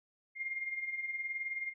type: tone with tremolo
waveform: sine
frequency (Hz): 2119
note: C7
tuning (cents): +21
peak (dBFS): -33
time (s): 0.35-1.74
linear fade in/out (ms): 50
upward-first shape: sine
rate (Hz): 19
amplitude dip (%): 60
effects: none